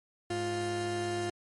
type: tone pair together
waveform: 30% pulse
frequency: 104.2 / 350.5 Hz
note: G#2 / F4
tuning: +6 / +6 cents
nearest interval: octave + major sixth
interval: 2100 cents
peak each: -36 / -29 dBFS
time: 0.3-1.3 s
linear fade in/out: 5 ms
effects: MP3 48 kbps